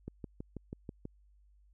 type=click train; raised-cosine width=3 ms; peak=-28 dBFS; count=7; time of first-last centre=0.08-1.054 s; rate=6.16 Hz; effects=added 50 Hz sine -61 dBFS peak until 1.73 s